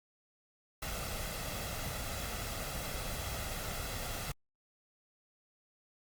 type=noise with comb filter; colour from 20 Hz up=pink; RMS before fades=-39 dBFS; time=0.82-4.32 s; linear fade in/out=5 ms; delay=1.5 ms; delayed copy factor=+0.5; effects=Opus 48 kbps